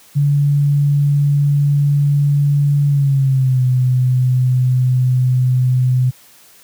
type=tone with pitch glide; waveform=sine; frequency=143.5 to 127.11 Hz; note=D3 to C3; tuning=-40 to -50 cents; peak=-10 dBFS; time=0.15-6.11 s; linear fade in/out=20 ms; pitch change=-210 cents; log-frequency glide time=2.87-3.62 s; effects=white hiss -46 dBFS RMS until 6.63 s + high-pass 80 Hz 12 dB/octave